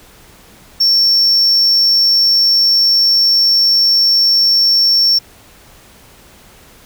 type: tone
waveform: triangle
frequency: 5450 Hz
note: F8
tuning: 43 cents flat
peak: -7 dBFS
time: 0.8-5.19 s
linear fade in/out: 10 ms
effects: pink hiss -43 dBFS RMS until 6.85 s